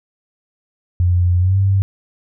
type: tone with pitch glide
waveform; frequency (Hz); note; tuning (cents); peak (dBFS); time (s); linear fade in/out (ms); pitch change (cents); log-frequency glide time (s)
sine; 88.8 to 97.4; F2 to G2; +29 to -11; -11; 1-1.82; 0; +160; 1.38-1.57
effects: none